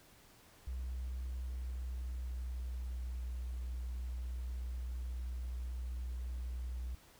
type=tone with pitch glide; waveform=triangle; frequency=63 to 61.53 Hz; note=B1 to B1; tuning=+35 to -6 cents; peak=-34 dBFS; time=0.67-6.95 s; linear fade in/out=5 ms; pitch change=-41 cents; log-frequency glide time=1.09-3.19 s; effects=tanh soft clip ceiling -35 dBFS + pink hiss -62 dBFS RMS until 7.19 s